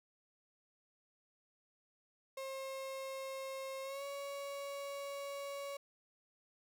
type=tone with pitch glide; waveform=35% pulse; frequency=535 to 560.6 Hz; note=C5 to C#5; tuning=+38 to +19 cents; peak=-40 dBFS; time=2.37-5.77 s; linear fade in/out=5 ms; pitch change=+81 cents; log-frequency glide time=3.83-4.04 s; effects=none